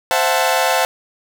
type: chord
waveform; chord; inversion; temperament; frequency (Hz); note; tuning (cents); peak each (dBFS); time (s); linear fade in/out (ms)
sawtooth; F# half-diminished seventh; second; equal with one note detuned; 523.3 / 666.9 / 740 / 880; C5 / E5 / F#5 / A5; 0 / +20 / 0 / 0; -16; 0.11-0.85; 0
effects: none